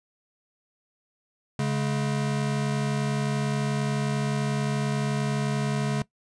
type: tone pair together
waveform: square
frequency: 141 / 212.4 Hz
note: C#3 / G#3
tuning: +30 / +39 cents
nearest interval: perfect fifth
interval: 709 cents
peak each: -26 / -30 dBFS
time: 1.59-6.02 s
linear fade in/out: 2 ms
effects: noise-tail reverb RT60 0.1 s tail -19 dB re dry + resampled to 22050 Hz